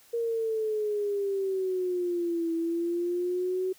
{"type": "exponential two-way sweep", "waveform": "sine", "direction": "down then up", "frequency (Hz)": [469.7, 329.6, 375.7], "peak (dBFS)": -26, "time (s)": [0.13, 3.73], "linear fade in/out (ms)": 10, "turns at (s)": 2.53, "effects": ["white hiss -58 dBFS RMS until 3.78 s"]}